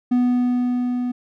triangle tone with level ramp, 246.9 Hz, B3, in tune, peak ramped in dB -12 to -19 dBFS, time 0.11-1.12 s, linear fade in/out 10 ms, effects none

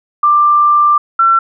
sine tone pair in turn, 1184 / 1350 Hz, D6 / E6, +14 / +41 cents, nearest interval major second, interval 227 cents, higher second, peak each -6 dBFS, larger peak neither, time 0.23-0.98 / 1.19-1.39 s, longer first, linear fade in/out 5 ms, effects none

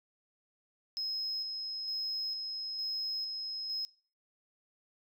sine tone with tremolo, 5130 Hz, E8, 48 cents flat, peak -32 dBFS, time 0.97-3.85 s, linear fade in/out 0 ms, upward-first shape square, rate 1.1 Hz, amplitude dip 35%, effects noise-tail reverb RT60 0.4 s tail -23 dB re dry + tanh soft clip ceiling -29 dBFS

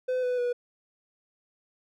triangle tone with pitch steps, 508 / 497.5 / 487.3 Hz, B4 / B4 / B4, +49 / +13 / -23 cents, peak -23 dBFS, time 0.08-0.53 s, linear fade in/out 10 ms, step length 150 ms, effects none

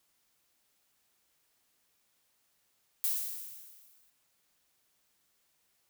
violet noise with exponential decay, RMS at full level -29 dBFS, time 3.04-4.1 s, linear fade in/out 0 ms, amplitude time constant 230 ms, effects white hiss -74 dBFS RMS until 5.89 s

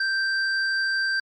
sine tone pair together, 1568 / 4699 Hz, G6 / D8, 0 / 0 cents, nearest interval octave + perfect fifth, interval 1900 cents, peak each -21 / -28 dBFS, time 0-1.2 s, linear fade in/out 5 ms, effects tanh soft clip ceiling -16 dBFS + MP3 64 kbps

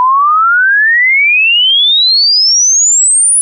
sine exponential sweep, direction up, 987.8 to 10080 Hz, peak -5 dBFS, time 0-3.41 s, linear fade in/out 0 ms, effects none

